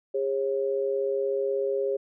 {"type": "tone pair together", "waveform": "sine", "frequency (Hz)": [406.4, 542.8], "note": ["G#4", "C#5"], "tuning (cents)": [-38, -36], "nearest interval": "perfect fourth", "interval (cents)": 502, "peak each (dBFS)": [-26, -28], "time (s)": [0.14, 1.97], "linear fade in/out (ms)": 10, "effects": []}